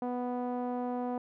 sawtooth tone with low-pass filter, 246.9 Hz, B3, in tune, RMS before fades -34 dBFS, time 0.02-1.18 s, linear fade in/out 2 ms, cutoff 800 Hz, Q 2.1, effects none

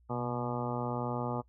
harmonic tone with a mistuned harmonic, 121.4 Hz, B2, 29 cents flat, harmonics 1 / 2 / 3 / 4 / 5 / 6 / 7 / 8 / 9 / 10, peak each -37 / -38 / -42 / -40 / -42 / -44 / -40 / -46 / -46 / -44 dBFS, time 0.09-1.42 s, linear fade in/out 20 ms, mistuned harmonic 1, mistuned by +63 cents, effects noise-tail reverb RT60 0.1 s tail -22 dB re dry + added 60 Hz sine -61 dBFS peak until 1.48 s

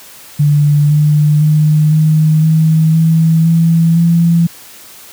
sine tone with pitch steps, 146.83 / 149.74 / 152.71 / 155.74 / 158.83 / 161.98 / 165.19 / 168.47 Hz, D3 / D3 / D#3 / D#3 / D#3 / E3 / E3 / E3, 0 / +34 / -32 / +2 / +36 / -30 / +4 / +38 cents, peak -6 dBFS, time 0.39-4.47 s, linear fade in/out 10 ms, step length 510 ms, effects white hiss -36 dBFS RMS until 5.12 s + high-pass 60 Hz 12 dB/octave

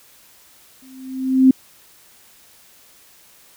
sine tone with exponential growth, 261.6 Hz, C4, in tune, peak -5 dBFS, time 0.82-1.51 s, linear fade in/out 5 ms, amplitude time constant 150 ms, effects white hiss -50 dBFS RMS until 3.56 s

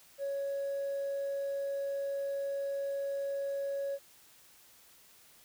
triangle tone with hard clipping, 556 Hz, C#5, 5 cents sharp, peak -32 dBFS, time 0.18-3.99 s, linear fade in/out 50 ms, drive 2 dB, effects white hiss -60 dBFS RMS until 5.44 s

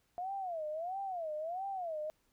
sine tone with vibrato, 692 Hz, F5, 16 cents flat, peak -36 dBFS, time 0.18-2.1 s, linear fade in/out 0 ms, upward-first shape sine, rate 1.5 Hz, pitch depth 230 cents each way, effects pink hiss -75 dBFS RMS until 2.32 s

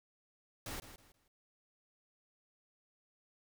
pink noise with echo, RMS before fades -43 dBFS, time 0.66-0.8 s, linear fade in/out 2 ms, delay 160 ms, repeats 3, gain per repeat -11 dB, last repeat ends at 1.28 s, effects none

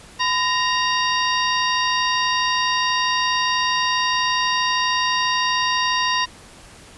harmonic tone with a mistuned harmonic, 932.3 Hz, A#5, in tune, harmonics 1 / 2 / 3 / 4 / 5 / 6, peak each -21 / -24 / -26 / -27 / -28 / -29 dBFS, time 0.19-6.26 s, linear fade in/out 20 ms, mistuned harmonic 1, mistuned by +140 cents, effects pink hiss -44 dBFS RMS until 6.97 s + resampled to 24000 Hz

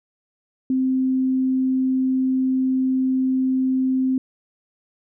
sine tone, 260.5 Hz, C4, 7 cents flat, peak -17 dBFS, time 0.7-4.18 s, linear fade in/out 2 ms, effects none

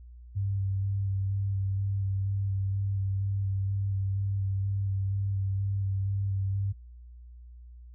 sine tone with vibrato, 98 Hz, G2, in tune, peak -26 dBFS, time 0.35-6.73 s, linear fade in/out 20 ms, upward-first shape square, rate 2.1 Hz, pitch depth 15 cents each way, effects added 60 Hz sine -45 dBFS peak until 7.94 s

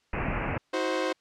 pink low-pass noise, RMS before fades -30 dBFS, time 0.13-0.58 s, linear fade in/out 5 ms, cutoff 2700 Hz, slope 96 dB/octave
sawtooth chord, C diminished, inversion first, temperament equal with one note detuned, 318.8 / 370 / 523.3 Hz, Eb4 / Gb4 / C5, +42 / 0 / 0 cents, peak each -28 / -28 / -25 dBFS, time 0.73-1.13 s, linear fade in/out 10 ms
effects white hiss -69 dBFS RMS until 1.2 s + low-pass 5000 Hz 12 dB/octave

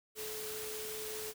sine tone in noise, 431.8 Hz, A4, 33 cents flat, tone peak -43 dBFS, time 0.15-1.34 s, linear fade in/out 50 ms, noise white, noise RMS -43 dBFS, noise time 0.15-1.34 s, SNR -3 dB, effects none

